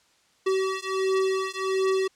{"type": "beating tone pair", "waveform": "square", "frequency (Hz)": [380.7, 382.1], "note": ["F#4", "G4"], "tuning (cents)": [49, -44], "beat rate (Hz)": 1.4, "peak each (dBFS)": -27, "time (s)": [0.46, 2.08], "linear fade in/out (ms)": 10, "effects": ["white hiss -63 dBFS RMS until 2.15 s", "low-pass 7000 Hz 12 dB/octave"]}